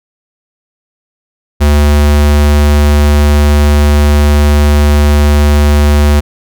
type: tone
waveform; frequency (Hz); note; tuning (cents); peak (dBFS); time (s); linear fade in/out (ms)
square; 73.42; D2; 0; -5; 1.6-6.21; 20
effects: none